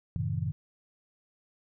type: chord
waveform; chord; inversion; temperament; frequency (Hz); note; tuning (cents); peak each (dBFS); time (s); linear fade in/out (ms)
sine; F# diminished seventh; none; just; 92.5 / 111 / 133.2 / 159.84; F#2 / A2 / C3 / Eb3; 0 / +16 / +31 / +47; -34; 0.16-0.52; 0
effects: none